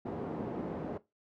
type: band-pass noise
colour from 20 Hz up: pink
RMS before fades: -38 dBFS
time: 0.05-0.98 s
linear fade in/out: 10 ms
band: 190 to 540 Hz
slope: 12 dB/octave
effects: noise-tail reverb RT60 0.2 s tail -17 dB re dry

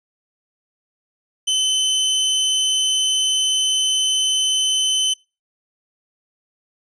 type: tone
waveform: sawtooth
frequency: 3047 Hz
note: G7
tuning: 50 cents flat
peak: -13 dBFS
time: 1.47-5.14 s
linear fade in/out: 10 ms
effects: noise-tail reverb RT60 0.3 s tail -26 dB re dry + resampled to 22050 Hz

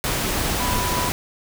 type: tone in noise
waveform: sine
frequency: 987.8 Hz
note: B5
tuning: in tune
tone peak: -25 dBFS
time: 0.6-1.09 s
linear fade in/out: 0 ms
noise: pink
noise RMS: -23 dBFS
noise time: 0.04-1.12 s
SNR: -5 dB
effects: none

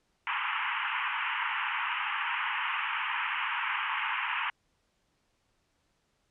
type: band-pass noise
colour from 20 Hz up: pink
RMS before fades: -32 dBFS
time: 0.27-4.5 s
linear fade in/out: 0 ms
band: 860 to 3000 Hz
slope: 96 dB/octave
effects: pink hiss -74 dBFS RMS until 6.3 s + low-pass 8000 Hz 12 dB/octave

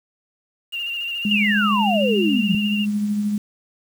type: tone with vibrato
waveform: sine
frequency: 2794 Hz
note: F7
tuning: in tune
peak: -24 dBFS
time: 0.72-2.86 s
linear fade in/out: 20 ms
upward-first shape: sine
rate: 14 Hz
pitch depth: 37 cents each way
type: tone with tremolo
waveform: sine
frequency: 207.7 Hz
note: G#3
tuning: in tune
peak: -17 dBFS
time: 1.25-3.38 s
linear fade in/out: 2 ms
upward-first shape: triangle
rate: 13 Hz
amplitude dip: 40%
type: exponential sweep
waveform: sine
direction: down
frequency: 2921 to 165.7 Hz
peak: -18 dBFS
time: 1.31-2.55 s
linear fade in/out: 2 ms
effects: 7-bit

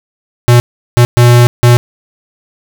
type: tone bursts at uneven times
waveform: square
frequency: 120.9 Hz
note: B2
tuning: 36 cents flat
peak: -3 dBFS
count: 4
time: 0.48-0.6 / 0.97-1.05 / 1.17-1.47 / 1.63-1.77 s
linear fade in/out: 0 ms
effects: 7-bit

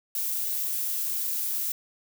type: noise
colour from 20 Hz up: violet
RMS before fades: -29 dBFS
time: 0.15-1.72 s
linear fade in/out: 2 ms
effects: none

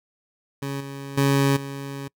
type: tone with level steps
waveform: 20% pulse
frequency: 138.59 Hz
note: C#3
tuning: in tune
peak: -22 / -28 / -12 / -26 dBFS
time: 0.62-2.08 s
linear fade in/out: 5 ms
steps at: 0.8 / 1.17 / 1.56 s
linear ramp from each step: 10 ms
effects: noise-tail reverb RT60 0.1 s tail -25 dB re dry

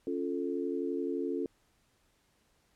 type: chord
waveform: sine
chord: Db augmented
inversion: none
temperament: equal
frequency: 277.2 / 349.2 / 440 Hz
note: Db4 / F4 / A4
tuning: 0 / 0 / 0 cents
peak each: -35 / -35 / -36 dBFS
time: 0.07-1.46 s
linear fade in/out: 2 ms
effects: pink hiss -71 dBFS RMS until 2.75 s + low-pass 12000 Hz 12 dB/octave

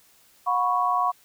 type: chord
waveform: sine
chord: F# suspended fourth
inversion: none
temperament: equal with one note detuned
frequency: 723.5 / 987.8 / 1108.7 Hz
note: F#5 / B5 / C#6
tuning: -39 / 0 / 0 cents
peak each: -25 / -26 / -23 dBFS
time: 0.46-1.12 s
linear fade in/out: 20 ms
effects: white hiss -58 dBFS RMS until 1.24 s

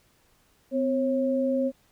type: tone pair together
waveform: sine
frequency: 256.3 / 542.4 Hz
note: C4 / C#5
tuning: -36 / -38 cents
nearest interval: octave + minor second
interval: 1298 cents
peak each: -25 dBFS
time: 0.71-1.72 s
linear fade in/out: 50 ms
effects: pink hiss -64 dBFS RMS until 1.91 s

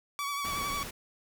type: tone with vibrato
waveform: sawtooth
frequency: 1137 Hz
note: C#6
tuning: 44 cents sharp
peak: -28 dBFS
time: 0.19-0.83 s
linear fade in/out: 0 ms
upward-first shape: triangle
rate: 11 Hz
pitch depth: 38 cents each way
type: noise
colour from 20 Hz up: pink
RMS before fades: -40 dBFS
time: 0.44-0.91 s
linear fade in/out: 10 ms
effects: none

